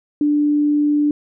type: tone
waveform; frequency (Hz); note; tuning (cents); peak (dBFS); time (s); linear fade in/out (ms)
sine; 294.7; D4; +6; -13; 0.21-1.11; 2
effects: none